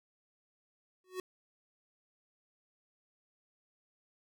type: tone with exponential growth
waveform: square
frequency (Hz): 370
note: F#4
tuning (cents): 0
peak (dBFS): -34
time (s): 1.04-1.2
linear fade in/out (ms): 2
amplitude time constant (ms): 33
effects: none